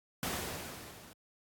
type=noise with level ramp; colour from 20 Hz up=pink; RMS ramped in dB=-34 to -55 dBFS; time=0.23-1.13 s; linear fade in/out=0 ms; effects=high-pass 80 Hz 12 dB/octave + AAC 64 kbps